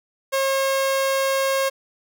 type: tone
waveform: sawtooth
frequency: 540 Hz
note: C#5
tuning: 45 cents flat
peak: -15 dBFS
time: 0.32-1.7 s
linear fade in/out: 20 ms
effects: none